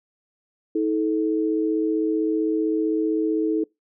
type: tone pair together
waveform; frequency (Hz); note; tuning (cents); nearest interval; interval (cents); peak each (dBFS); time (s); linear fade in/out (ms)
sine; 319 / 434.6; D#4 / A4; +43 / -21; perfect fourth; 536; -21 / -24; 0.75-3.64; 5
effects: noise-tail reverb RT60 0.2 s tail -25 dB re dry